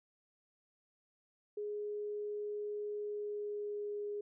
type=tone with pitch glide; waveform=sine; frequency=416.4 to 412.8 Hz; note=G#4 to G#4; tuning=+5 to -10 cents; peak=-37 dBFS; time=1.57-4.21 s; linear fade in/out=5 ms; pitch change=-15 cents; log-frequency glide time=2.99-4.1 s; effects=none